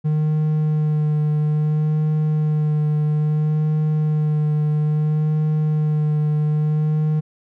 triangle tone with vibrato, 152.4 Hz, D#3, 36 cents flat, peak -14 dBFS, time 0.04-7.21 s, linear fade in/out 20 ms, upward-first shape sine, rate 0.6 Hz, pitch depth 17 cents each way, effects none

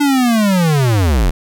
square linear sweep, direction down, 293.7 to 36.29 Hz, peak -11 dBFS, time 0-1.31 s, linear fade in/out 10 ms, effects none

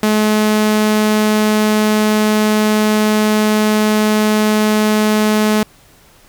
sawtooth tone, 213.7 Hz, G#3, 50 cents sharp, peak -7 dBFS, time 0.03-5.63 s, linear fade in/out 2 ms, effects pink hiss -47 dBFS RMS until 6.28 s

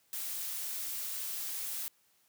blue noise, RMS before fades -38 dBFS, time 0.13-1.88 s, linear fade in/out 0 ms, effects white hiss -70 dBFS RMS until 2.28 s + high-pass 80 Hz 12 dB/octave

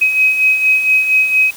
sine beating tone pair, 2532 / 2536.3 Hz, D#7 / D#7, +30 / +33 cents, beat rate 4.3 Hz, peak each -18 / -10 dBFS, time 0.01-1.51 s, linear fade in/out 10 ms, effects white hiss -35 dBFS RMS until 1.56 s

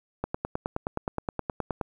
click train, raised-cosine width 1 ms, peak -14 dBFS, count 16, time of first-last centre 0.24-1.812 s, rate 9.54 Hz, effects 9-bit

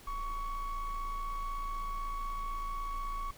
triangle ring-modulated tone, 548 Hz, C#5, 20 cents flat, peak -29 dBFS, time 0.07-3.31 s, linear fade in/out 5 ms, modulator 576 Hz, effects pink hiss -55 dBFS RMS until 3.37 s

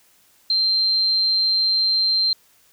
sine tone, 4147 Hz, C8, 16 cents flat, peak -16 dBFS, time 0.5-2.33 s, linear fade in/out 2 ms, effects white hiss -57 dBFS RMS until 2.72 s

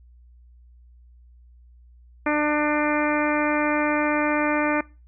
harmonic tone, 298.7 Hz, D4, 29 cents sharp, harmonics 1 / 2 / 3 / 4 / 5 / 6 / 7 / 8, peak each -23 / -26 / -28 / -29 / -30 / -31 / -31 / -32 dBFS, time 2.26-4.81 s, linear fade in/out 5 ms, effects noise-tail reverb RT60 0.3 s tail -22 dB re dry + added 60 Hz sine -48 dBFS peak until 5.07 s

